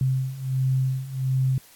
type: beating tone pair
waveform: sine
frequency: 130.5 / 131.9 Hz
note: C3 / C3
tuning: -4 / +14 cents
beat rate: 1.4 Hz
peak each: -26 / -23 dBFS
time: 0.01-1.58 s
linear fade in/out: 2 ms
effects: white hiss -52 dBFS RMS until 1.75 s + AAC 64 kbps